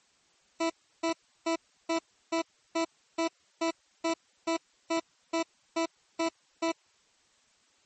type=tone bursts; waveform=20% pulse; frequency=329.6 Hz; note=E4; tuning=in tune; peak=-21 dBFS; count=15; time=0.6-6.72 s; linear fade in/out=10 ms; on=100 ms; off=330 ms; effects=white hiss -66 dBFS RMS until 7.85 s + MP3 32 kbps